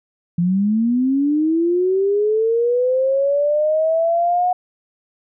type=linear sweep; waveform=sine; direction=up; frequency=168.5 to 730 Hz; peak=-14 dBFS; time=0.38-4.53 s; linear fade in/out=5 ms; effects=none